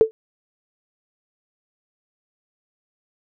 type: tone with exponential decay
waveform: sine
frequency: 442.6 Hz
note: A4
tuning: 10 cents sharp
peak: -5 dBFS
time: 0.01-0.11 s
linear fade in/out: 0 ms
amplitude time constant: 21 ms
effects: none